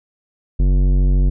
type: tone with tanh clipping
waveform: triangle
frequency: 46.85 Hz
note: F#1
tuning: 22 cents sharp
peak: -13 dBFS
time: 0.59-1.3 s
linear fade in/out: 10 ms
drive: 18 dB
effects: none